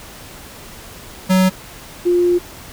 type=tone pair in turn; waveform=square / sine; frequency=186.6 / 352.3 Hz; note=F#3 / F4; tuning=+15 / +15 cents; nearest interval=major seventh; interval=1100 cents; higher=second; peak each=-11 dBFS; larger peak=neither; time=1.29-1.5 / 2.05-2.39 s; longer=second; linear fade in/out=20 ms; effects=pink hiss -37 dBFS RMS until 2.72 s